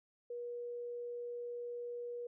sine tone, 480.7 Hz, B4, 47 cents flat, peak -40 dBFS, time 0.3-2.27 s, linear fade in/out 5 ms, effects none

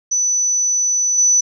sine tone with level steps, 5980 Hz, F#8, 17 cents sharp, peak -14 / -10 dBFS, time 0.11-1.41 s, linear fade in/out 10 ms, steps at 1.18 s, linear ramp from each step 2 ms, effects none

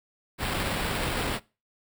pink noise with sample-and-hold, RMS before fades -29 dBFS, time 0.38-1.4 s, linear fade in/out 50 ms, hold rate 6300 Hz, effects noise-tail reverb RT60 0.3 s tail -22 dB re dry

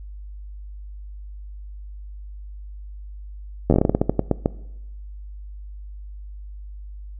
slowing click train, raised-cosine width 2 ms, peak -3 dBFS, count 15, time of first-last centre 3.7-4.459 s, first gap 11 ms, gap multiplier 1.22, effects noise-tail reverb RT60 0.9 s tail -20 dB re dry + added 50 Hz sine -34 dBFS peak until 7.19 s

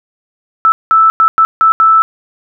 sine tone bursts at uneven times, 1317 Hz, E6, 2 cents flat, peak -4 dBFS, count 6, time 0.65-0.72 / 0.91-1.1 / 1.2-1.28 / 1.38-1.45 / 1.61-1.72 / 1.8-2.02 s, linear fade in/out 0 ms, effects none

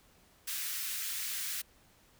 white high-pass noise, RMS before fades -37 dBFS, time 0.47-1.62 s, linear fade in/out 10 ms, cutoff 1500 Hz, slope 24 dB/octave, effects pink hiss -64 dBFS RMS until 2.19 s

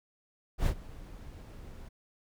brown noise with ADSR envelope, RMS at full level -25 dBFS, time 0.58-1.89 s, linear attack 83 ms, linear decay 75 ms, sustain -21 dB, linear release 12 ms, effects none

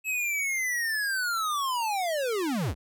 square linear sweep, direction down, 2598 to 46.25 Hz, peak -27 dBFS, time 0.04-2.75 s, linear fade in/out 50 ms, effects none

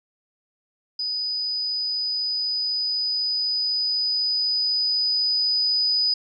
sine tone with level ramp, 4978 Hz, D#8, in tune, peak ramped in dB -24 to -18 dBFS, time 0.99-6.14 s, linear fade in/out 5 ms, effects none

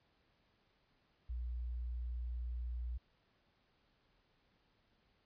sine tone, 60 Hz, B1, 49 cents flat, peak -38 dBFS, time 1.29-2.98 s, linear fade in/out 10 ms, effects pink hiss -75 dBFS RMS until 5.25 s + resampled to 11025 Hz

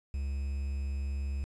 triangle tone with quantisation, 69.3 Hz, C#2, in tune, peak -29 dBFS, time 0.14-1.44 s, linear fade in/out 0 ms, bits 9, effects resampled to 22050 Hz

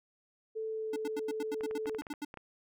sine tone with pitch glide, 440.5 to 436.7 Hz, A4 to A4, +2 to -13 cents, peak -34 dBFS, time 0.55-1.99 s, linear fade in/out 20 ms, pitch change -15 cents, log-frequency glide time 0.68-0.94 s
square tone bursts, 293.5 Hz, D4, 1 cent flat, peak -36 dBFS, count 12, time 0.93-2.249 s, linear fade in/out 5 ms, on 32 ms, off 85 ms
clicks, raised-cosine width 0.5 ms, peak -30 dBFS, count 10, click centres 1.609 / 1.711 / 1.858 / 1.896 / 1.948 / 2.02 / 2.068 / 2.138 / 2.341 / 2.373 s
effects none

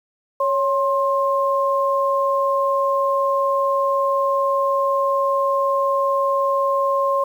sine tone pair together, 554.7 / 1060 Hz, C#5 / C6, +1 / +22 cents, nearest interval major seventh, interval 1121 cents, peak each -19 dBFS, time 0.4-7.24 s, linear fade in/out 5 ms, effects 8-bit

